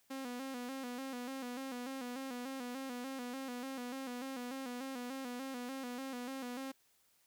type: tone with vibrato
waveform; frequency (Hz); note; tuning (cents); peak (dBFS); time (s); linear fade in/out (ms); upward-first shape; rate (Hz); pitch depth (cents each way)
sawtooth; 256.2; C4; -36; -37; 0.1-6.72; 10; square; 3.4; 78
effects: white hiss -72 dBFS RMS until 7.26 s